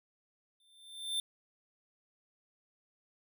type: tone with exponential growth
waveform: square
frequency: 3564 Hz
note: A7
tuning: 22 cents sharp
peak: -30 dBFS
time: 0.6-1.2 s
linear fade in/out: 2 ms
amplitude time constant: 130 ms
effects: none